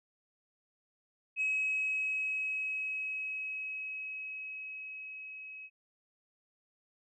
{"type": "tone with level ramp", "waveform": "sine", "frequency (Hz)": 2556, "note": "D#7", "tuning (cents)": 46, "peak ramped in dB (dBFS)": [-27, -44], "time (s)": [1.36, 5.7], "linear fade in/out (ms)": 50, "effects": ["tanh soft clip ceiling -25 dBFS"]}